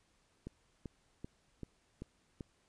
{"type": "click train", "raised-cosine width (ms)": 3, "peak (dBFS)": -30, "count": 6, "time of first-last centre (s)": [0.47, 2.408], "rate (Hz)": 2.58, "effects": ["pink hiss -73 dBFS RMS until 2.68 s", "resampled to 22050 Hz"]}